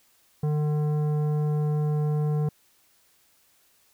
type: tone with tanh clipping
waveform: sine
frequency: 150.2 Hz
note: D3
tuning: 39 cents sharp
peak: -24 dBFS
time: 0.43-2.49 s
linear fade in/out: 5 ms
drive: 12 dB
effects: white hiss -63 dBFS RMS until 3.93 s